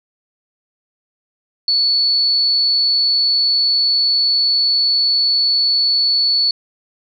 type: tone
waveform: sine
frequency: 4435 Hz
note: C#8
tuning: in tune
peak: -12 dBFS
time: 1.68-6.51 s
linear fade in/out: 2 ms
effects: none